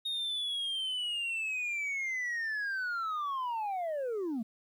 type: linear sweep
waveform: sine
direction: down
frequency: 3729 to 210 Hz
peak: -29 dBFS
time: 0.05-4.43 s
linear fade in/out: 10 ms
effects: tanh soft clip ceiling -31 dBFS + 11-bit